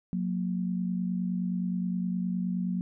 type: tone pair together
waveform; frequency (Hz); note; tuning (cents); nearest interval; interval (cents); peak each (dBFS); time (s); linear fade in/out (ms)
sine; 182.1 / 231.7; F#3 / A#3; -27 / -10; major third; 417; -28 / -34; 0.13-2.81; 0
effects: none

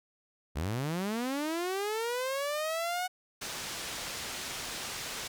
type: linear sweep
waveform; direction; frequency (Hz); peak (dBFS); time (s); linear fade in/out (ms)
sawtooth; up; 65.1 to 740; -27; 0.55-3.08; 20
type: low-pass noise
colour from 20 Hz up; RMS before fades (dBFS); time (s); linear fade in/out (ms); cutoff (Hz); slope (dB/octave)
white; -39; 3.41-5.28; 10; 6500; 12
effects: none

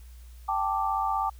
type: chord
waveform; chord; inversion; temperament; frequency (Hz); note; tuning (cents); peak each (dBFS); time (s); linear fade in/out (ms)
sine; G suspended second; none; equal; 784 / 880 / 1174.7; G5 / A5 / D6; 0 / 0 / 0; -29; 0.48-1.3; 10
effects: added 60 Hz sine -44 dBFS peak until 1.39 s + white hiss -60 dBFS RMS until 1.39 s

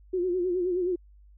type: tone with vibrato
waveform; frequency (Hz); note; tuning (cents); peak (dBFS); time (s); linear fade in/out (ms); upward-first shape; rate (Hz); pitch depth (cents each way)
sine; 360.3; F#4; -46; -24; 0.13-0.96; 10; sine; 9.5; 68
effects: added 50 Hz sine -51 dBFS peak until 1.37 s

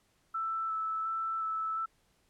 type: tone with vibrato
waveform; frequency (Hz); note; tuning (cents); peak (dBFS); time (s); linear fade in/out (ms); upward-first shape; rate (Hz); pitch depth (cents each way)
sine; 1318.5; E6; 0; -31; 0.34-1.86; 10; square; 1.4; 10
effects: pink hiss -71 dBFS RMS until 2.29 s + low-pass 12000 Hz 12 dB/octave

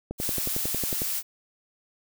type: click train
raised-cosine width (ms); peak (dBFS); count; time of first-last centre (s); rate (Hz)
2; -18; 11; 0.11-1.019; 11
type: noise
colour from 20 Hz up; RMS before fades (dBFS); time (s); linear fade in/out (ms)
blue; -29; 0.18-1.23; 50
effects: none

